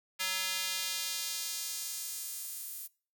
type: tone with high-pass filter sweep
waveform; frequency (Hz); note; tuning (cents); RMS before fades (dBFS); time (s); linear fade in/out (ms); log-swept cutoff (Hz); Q
square; 187.3; F#3; +21; -37; 0.19-2.88; 20; 2200 to 12000; 0.88
effects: noise-tail reverb RT60 0.4 s tail -23 dB re dry